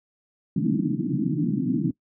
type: band-pass noise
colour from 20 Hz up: white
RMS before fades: -24 dBFS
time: 0.56-1.91 s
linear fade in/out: 5 ms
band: 130 to 320 Hz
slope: 96 dB/octave
effects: noise-tail reverb RT60 0.1 s tail -20 dB re dry